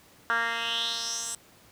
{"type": "tone with band-pass filter sweep", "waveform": "10% pulse", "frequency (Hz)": 231.2, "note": "A#3", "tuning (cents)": -14, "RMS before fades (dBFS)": -30, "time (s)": [0.3, 1.35], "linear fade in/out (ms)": 0, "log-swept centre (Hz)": [1500, 8300], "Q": 4.2, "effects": ["pink hiss -56 dBFS RMS until 1.71 s", "high-pass 80 Hz 12 dB/octave"]}